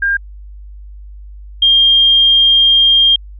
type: tone pair in turn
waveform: sine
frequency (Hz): 1605 / 3210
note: G6 / G7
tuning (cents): +40 / +40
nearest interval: octave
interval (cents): 1200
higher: second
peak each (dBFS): -11 / -6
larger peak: second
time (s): 0.02-0.17 / 1.62-3.16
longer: second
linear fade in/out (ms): 5
effects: added 50 Hz sine -30 dBFS peak until 3.39 s